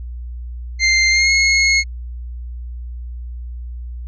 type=tone with pitch glide; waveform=sawtooth; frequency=2093 to 2166 Hz; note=C7 to C#7; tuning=0 to -41 cents; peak=-8 dBFS; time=0.79-1.84 s; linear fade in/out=50 ms; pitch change=+59 cents; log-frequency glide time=1.11-1.31 s; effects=added 60 Hz sine -26 dBFS peak until 4.07 s + resampled to 16000 Hz